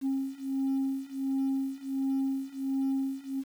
sine beating tone pair, 268.7 / 270.1 Hz, C4 / C#4, +46 / -45 cents, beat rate 1.4 Hz, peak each -30 / -29 dBFS, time 0.01-3.44 s, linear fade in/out 50 ms, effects tanh soft clip ceiling -24 dBFS + 9-bit

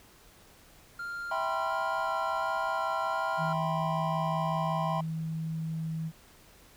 triangle tone with vibrato, 1386 Hz, F6, 14 cents flat, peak -33 dBFS, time 0.99-3.53 s, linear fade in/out 5 ms, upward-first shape square, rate 1.4 Hz, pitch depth 13 cents each way
triangle chord, C major seventh, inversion first, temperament just, 654.1 / 784.9 / 981.1 / 1046.5 Hz, E5 / G5 / B5 / C6, -14 / +2 / -12 / 0 cents, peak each -33 dBFS, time 1.31-5.01 s, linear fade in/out 5 ms
sine tone, 160.7 Hz, E3, 44 cents flat, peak -31 dBFS, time 3.37-6.12 s, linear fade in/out 50 ms
effects pink hiss -57 dBFS RMS until 6.76 s

